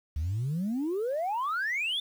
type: exponential sweep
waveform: sine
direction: up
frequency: 70.5 to 3581 Hz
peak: -26 dBFS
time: 0.16-2 s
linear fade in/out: 5 ms
effects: tanh soft clip ceiling -25 dBFS + 9-bit